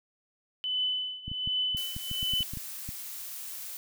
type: tone with tremolo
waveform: sine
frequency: 3011 Hz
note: F#7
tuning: 30 cents sharp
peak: -25 dBFS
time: 0.64-2.43 s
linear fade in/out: 0 ms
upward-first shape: triangle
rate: 1.3 Hz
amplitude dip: 90%
type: clicks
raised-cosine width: 5 ms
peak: -26 dBFS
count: 12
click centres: 1.28 / 1.316 / 1.475 / 1.748 / 1.965 / 2.114 / 2.229 / 2.336 / 2.407 / 2.536 / 2.572 / 2.89 s
type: noise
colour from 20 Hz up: blue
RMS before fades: -40 dBFS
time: 1.77-3.77 s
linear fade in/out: 0 ms
effects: none